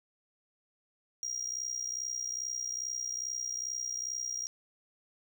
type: tone with amplitude modulation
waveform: triangle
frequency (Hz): 5700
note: F8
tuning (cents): +34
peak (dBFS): -29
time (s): 1.23-4.47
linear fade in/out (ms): 0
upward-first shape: sine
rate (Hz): 62.4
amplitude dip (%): 85
effects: none